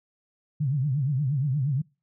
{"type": "tone with vibrato", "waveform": "sine", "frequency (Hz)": 138.59, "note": "C#3", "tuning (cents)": 0, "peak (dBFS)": -22, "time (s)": [0.6, 1.82], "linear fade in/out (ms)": 10, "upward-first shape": "triangle", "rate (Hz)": 8.5, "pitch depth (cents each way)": 210, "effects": ["noise-tail reverb RT60 0.3 s tail -25 dB re dry"]}